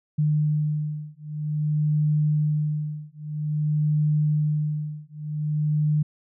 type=beating tone pair; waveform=sine; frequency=150.8 / 151.31 Hz; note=D3 / D#3; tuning=+46 / -48 cents; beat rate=0.51 Hz; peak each=-24 dBFS; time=0.18-6.03 s; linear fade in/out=10 ms; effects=none